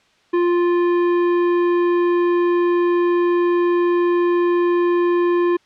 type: tone with tanh clipping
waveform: sine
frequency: 349.2 Hz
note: F4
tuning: in tune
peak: -16 dBFS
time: 0.33-5.57 s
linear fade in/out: 10 ms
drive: 13 dB
effects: white hiss -57 dBFS RMS until 5.65 s + low-pass 4000 Hz 12 dB/octave